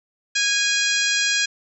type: harmonic tone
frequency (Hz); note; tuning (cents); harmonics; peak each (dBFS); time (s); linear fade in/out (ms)
823; G#5; -16; 2 / 3 / 4 / 5 / 6 / 7 / 8 / 9; -23 / -25 / -26 / -27 / -28 / -28 / -29 / -30; 0.35-1.46; 10
effects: none